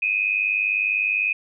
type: tone pair together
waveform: sine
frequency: 2461 / 2561 Hz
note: D#7 / D#7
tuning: -20 / +49 cents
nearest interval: minor second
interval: 69 cents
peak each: -22 dBFS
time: 0.02-1.33 s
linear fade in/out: 5 ms
effects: none

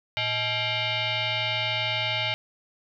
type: tone with frequency modulation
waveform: sine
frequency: 113.7 Hz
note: A#2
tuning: 43 cents flat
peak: -24 dBFS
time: 0.17-2.34 s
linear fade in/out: 0 ms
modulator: 744 Hz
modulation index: 4.7
effects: none

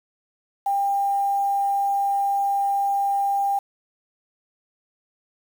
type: tone with quantisation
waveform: sine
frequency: 797 Hz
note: G5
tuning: 28 cents sharp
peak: -19 dBFS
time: 0.66-3.59 s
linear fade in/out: 5 ms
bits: 7
effects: none

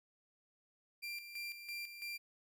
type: tone with tremolo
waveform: 30% pulse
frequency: 2373 Hz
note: D7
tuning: 17 cents sharp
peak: -39 dBFS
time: 1.02-2.18 s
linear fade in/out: 20 ms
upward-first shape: square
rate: 3 Hz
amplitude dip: 60%
effects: none

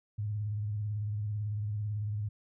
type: tone with vibrato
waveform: sine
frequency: 104.9 Hz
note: G#2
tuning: 18 cents sharp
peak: -31 dBFS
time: 0.18-2.29 s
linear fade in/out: 10 ms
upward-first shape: sine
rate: 18 Hz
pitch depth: 60 cents each way
effects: none

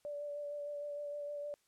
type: tone with vibrato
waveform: sine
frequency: 582 Hz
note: D5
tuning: 16 cents flat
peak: -39 dBFS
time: 0.05-1.54 s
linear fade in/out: 0 ms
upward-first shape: sine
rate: 6.5 Hz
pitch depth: 17 cents each way
effects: white hiss -75 dBFS RMS until 1.67 s + low-pass 11000 Hz 12 dB/octave

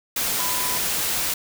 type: tone in noise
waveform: sine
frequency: 998 Hz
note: B5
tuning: 18 cents sharp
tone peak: -30 dBFS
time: 0.39-0.78 s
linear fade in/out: 5 ms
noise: white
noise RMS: -24 dBFS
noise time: 0.16-1.34 s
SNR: -9 dB
effects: none

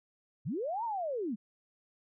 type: linear two-way sweep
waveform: sine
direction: up then down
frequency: 98.6 to 959 to 187.9 Hz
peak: -32 dBFS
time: 0.45-1.36 s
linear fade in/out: 20 ms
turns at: 0.84 s
effects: none

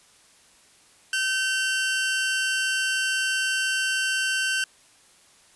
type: tone pair together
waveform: sawtooth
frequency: 1541 / 2746 Hz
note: G6 / F7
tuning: -30 / -30 cents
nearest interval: minor seventh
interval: 1000 cents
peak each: -20 / -26 dBFS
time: 1.13-4.64 s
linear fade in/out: 2 ms
effects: white hiss -56 dBFS RMS until 5.55 s + resampled to 24000 Hz

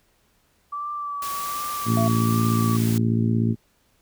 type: tone with vibrato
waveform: sine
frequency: 1157 Hz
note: D6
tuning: 26 cents flat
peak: -27 dBFS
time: 0.72-2.77 s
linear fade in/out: 10 ms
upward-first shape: triangle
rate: 1.3 Hz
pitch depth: 38 cents each way
type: noise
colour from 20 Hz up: white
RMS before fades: -34 dBFS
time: 1.22-2.98 s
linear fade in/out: 2 ms
type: harmonic tone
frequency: 56.7 Hz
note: A#1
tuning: 47 cents flat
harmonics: 2 / 3 / 4 / 5 / 6 / 7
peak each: -21 / -29 / -22 / -31 / -33 / -35 dBFS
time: 1.85-3.56 s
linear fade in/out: 50 ms
type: tone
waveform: sine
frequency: 674 Hz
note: E5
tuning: 38 cents sharp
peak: -24 dBFS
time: 1.97-2.08 s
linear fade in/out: 2 ms
effects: pink hiss -64 dBFS RMS until 4.01 s

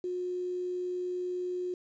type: tone with quantisation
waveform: sine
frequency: 360.9 Hz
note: F#4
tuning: 43 cents flat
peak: -31 dBFS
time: 0.04-1.74 s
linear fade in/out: 2 ms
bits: 9
effects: resampled to 16000 Hz

